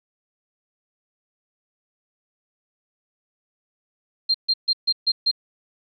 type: tone bursts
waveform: sine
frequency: 4186 Hz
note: C8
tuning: in tune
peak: -16 dBFS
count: 6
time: 4.29-5.314 s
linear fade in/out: 10 ms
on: 54 ms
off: 140 ms
effects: none